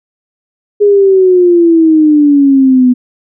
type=exponential sweep; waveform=sine; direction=down; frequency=415.3 to 246.9 Hz; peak=-3 dBFS; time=0.8-2.94 s; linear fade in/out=20 ms; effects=none